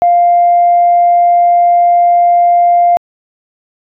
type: tone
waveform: sine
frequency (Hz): 698.5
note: F5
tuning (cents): 0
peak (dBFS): -4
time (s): 0.02-2.97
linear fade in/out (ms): 0
effects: tanh soft clip ceiling 0 dBFS